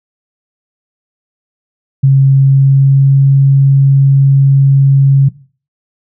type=tone with pitch glide; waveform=sine; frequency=135.9 to 137.24 Hz; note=C#3 to C#3; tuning=-34 to -17 cents; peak=-3 dBFS; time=2.03-5.29 s; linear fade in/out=10 ms; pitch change=+17 cents; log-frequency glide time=2.33-3.26 s; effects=noise-tail reverb RT60 0.4 s tail -18 dB re dry